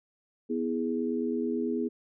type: chord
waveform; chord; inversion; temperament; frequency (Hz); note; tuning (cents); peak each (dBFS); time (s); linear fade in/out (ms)
sine; E major; second; equal with one note detuned; 246.9 / 326.2 / 415.3; B3 / E4 / G#4; 0 / -18 / 0; -30 / -33 / -32; 0.49-1.89; 20
effects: none